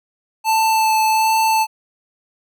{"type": "tone with vibrato", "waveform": "square", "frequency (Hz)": 880, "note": "A5", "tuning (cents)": 0, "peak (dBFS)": -14, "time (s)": [0.44, 1.67], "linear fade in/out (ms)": 50, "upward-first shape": "sine", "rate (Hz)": 1.3, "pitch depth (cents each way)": 12, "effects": []}